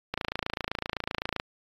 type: click train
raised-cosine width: 0.3 ms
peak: -13 dBFS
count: 36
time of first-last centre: 0.14-1.399 s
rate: 27.8 Hz
effects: AAC 32 kbps